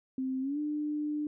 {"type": "tone with pitch glide", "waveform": "sine", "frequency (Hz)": [261.6, 298.8], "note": ["C4", "D4"], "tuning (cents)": [0, 30], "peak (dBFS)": -30, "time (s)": [0.18, 1.27], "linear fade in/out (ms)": 2, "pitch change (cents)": 230, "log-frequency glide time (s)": [0.41, 0.59], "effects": []}